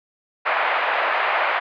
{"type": "band-pass noise", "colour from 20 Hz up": "pink", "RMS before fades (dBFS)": -21, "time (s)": [0.45, 1.6], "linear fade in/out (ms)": 20, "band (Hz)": [650, 2400], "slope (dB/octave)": 24, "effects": ["resampled to 11025 Hz"]}